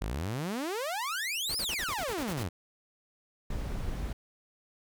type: exponential two-way sweep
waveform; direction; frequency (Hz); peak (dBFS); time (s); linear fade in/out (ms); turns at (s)
sawtooth; up then down; 44.9 to 5274 to 79; -28; 0.01-2.49; 10; 1.58
type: noise bursts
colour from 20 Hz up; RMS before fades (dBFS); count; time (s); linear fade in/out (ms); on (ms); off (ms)
pink; -40; 10; 1.49-2.431; 5; 59; 39
type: noise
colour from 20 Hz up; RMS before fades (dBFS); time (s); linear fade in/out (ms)
brown; -34; 3.5-4.13; 5
effects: none